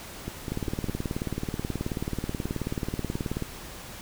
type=two click trains; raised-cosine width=3 ms; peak=-16 / -19 dBFS; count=55 / 4; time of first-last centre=0.52-3.423 / 0.28-0.886 s; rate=18.6 / 4.95 Hz; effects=pink hiss -42 dBFS RMS until 4.01 s